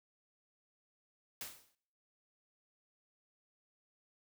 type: noise with exponential decay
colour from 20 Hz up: white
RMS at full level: -41 dBFS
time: 1.41-1.75 s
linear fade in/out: 1 ms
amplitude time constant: 73 ms
effects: noise-tail reverb RT60 0.7 s tail -24 dB re dry